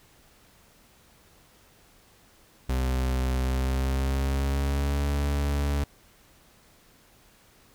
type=tone with pitch glide; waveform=40% pulse; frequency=64.3 to 71.35 Hz; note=C2 to D2; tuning=-30 to -49 cents; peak=-23 dBFS; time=2.69-5.84 s; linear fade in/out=5 ms; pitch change=+181 cents; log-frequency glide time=3.43-5.07 s; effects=pink hiss -58 dBFS RMS until 7.74 s